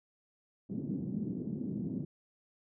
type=band-pass noise; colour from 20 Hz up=pink; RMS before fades=-37 dBFS; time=0.69-2.05 s; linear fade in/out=10 ms; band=160 to 280 Hz; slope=24 dB/octave; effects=none